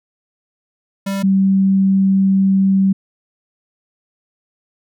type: tone pair in turn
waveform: square / sine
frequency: 196.2 / 193.16 Hz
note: G3 / G3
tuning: +2 / -25 cents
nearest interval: unison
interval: 27 cents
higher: first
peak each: -19 / -10 dBFS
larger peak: second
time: 1.06-1.23 / 1.23-2.93 s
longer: second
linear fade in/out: 10 ms
effects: none